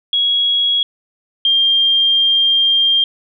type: tone pair in turn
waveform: sine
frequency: 3322 / 3197 Hz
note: G#7 / G7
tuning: 0 / +33 cents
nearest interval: minor second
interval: 67 cents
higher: first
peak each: -12 / -10 dBFS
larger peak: second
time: 0.13-0.83 / 1.45-3.04 s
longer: second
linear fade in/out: 2 ms
effects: none